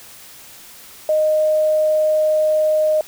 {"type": "tone", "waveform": "sine", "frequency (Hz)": 618, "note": "D#5", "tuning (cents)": -12, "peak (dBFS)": -13, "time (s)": [1.09, 3.01], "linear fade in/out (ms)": 2, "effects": ["white hiss -41 dBFS RMS until 3.07 s"]}